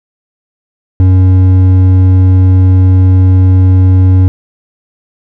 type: tone with hard clipping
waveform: triangle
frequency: 93 Hz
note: F#2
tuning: 9 cents sharp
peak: -4 dBFS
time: 1-4.28 s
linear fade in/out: 0 ms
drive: 10 dB
effects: none